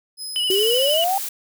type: tone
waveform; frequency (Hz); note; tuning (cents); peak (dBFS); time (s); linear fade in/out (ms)
25% pulse; 5070; D#8; +32; -24; 0.17-0.98; 50
type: tone with vibrato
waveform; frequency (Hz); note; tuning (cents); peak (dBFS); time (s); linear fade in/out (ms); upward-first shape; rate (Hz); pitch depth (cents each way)
triangle; 2960; F#7; 0; -18; 0.36-1.04; 0; square; 13; 27
type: noise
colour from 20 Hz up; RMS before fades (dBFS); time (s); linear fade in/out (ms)
blue; -28; 0.5-1.29; 5
type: exponential sweep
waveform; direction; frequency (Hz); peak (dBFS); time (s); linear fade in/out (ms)
sine; up; 370 to 807; -18; 0.5-1.18; 2
effects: none